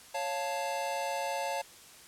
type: chord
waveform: square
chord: Db augmented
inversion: none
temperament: equal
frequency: 554.4 / 698.5 / 880 Hz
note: Db5 / F5 / A5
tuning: 0 / 0 / 0 cents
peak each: -37 / -38 / -36 dBFS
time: 0.14-1.62 s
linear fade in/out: 10 ms
effects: white hiss -53 dBFS RMS until 2.07 s + low-pass 11000 Hz 12 dB/octave